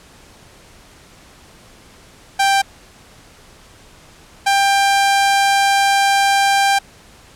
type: tone pair in turn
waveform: sawtooth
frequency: 787 / 792.5 Hz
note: G5 / G5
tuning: +7 / +19 cents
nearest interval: unison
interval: 12 cents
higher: second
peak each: -8 dBFS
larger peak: neither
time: 2.39-2.62 / 4.46-6.79 s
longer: second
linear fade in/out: 10 ms
effects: pink hiss -45 dBFS RMS until 7.35 s + low-pass 10000 Hz 12 dB/octave